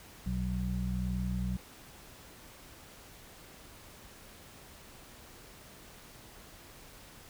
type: harmonic tone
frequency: 61.74 Hz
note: B1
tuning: in tune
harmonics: 1 / 2 / 3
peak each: -34 / -38 / -34 dBFS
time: 0.26-1.57 s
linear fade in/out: 5 ms
effects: pink hiss -53 dBFS RMS until 7.29 s